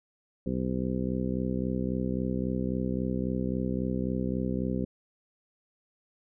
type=harmonic tone; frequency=63.7 Hz; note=C2; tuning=46 cents flat; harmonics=1 / 2 / 3 / 4 / 5 / 6 / 7 / 8; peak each=-37 / -36 / -31 / -33 / -41 / -37 / -45 / -39 dBFS; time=0.46-4.85 s; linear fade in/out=5 ms; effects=none